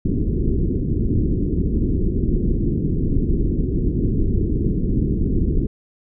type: low-pass noise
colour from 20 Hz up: pink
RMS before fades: -19 dBFS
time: 0.05-5.67 s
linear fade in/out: 5 ms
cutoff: 390 Hz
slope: 48 dB/octave
effects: none